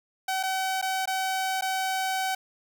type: tone with dropouts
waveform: sawtooth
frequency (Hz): 760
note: F#5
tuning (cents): +46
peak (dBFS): -22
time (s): 0.28-2.35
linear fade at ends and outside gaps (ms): 5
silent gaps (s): 0.43-0.434 / 0.815-0.824 / 1.057-1.074 / 1.611-1.621
effects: none